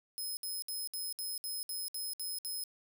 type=tone bursts; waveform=10% pulse; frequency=5130 Hz; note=E8; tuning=48 cents flat; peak=-31 dBFS; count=10; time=0.18-2.638 s; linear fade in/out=0 ms; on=190 ms; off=62 ms; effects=none